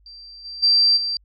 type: tone with level steps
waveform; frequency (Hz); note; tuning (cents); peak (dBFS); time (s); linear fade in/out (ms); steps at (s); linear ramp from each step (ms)
sine; 4699; D8; 0; -38 / -31 / -12 / -21; 0.06-1.17; 2; 0.44 / 0.62 / 0.96; 20
effects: added 50 Hz sine -53 dBFS peak until 1.24 s + MP3 48 kbps